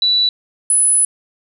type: tone pair in turn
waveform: sine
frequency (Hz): 3951 / 10086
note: B7 / D#9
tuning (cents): 0 / +22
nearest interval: octave + major third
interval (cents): 1622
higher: second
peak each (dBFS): -11 / -10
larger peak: second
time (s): 0.02-0.29 / 0.7-1.05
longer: second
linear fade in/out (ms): 2
effects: none